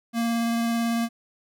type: tone with vibrato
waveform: square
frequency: 232 Hz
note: A#3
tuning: 8 cents flat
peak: -23 dBFS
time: 0.13-1.09 s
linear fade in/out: 50 ms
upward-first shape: sine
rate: 18 Hz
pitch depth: 9 cents each way
effects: none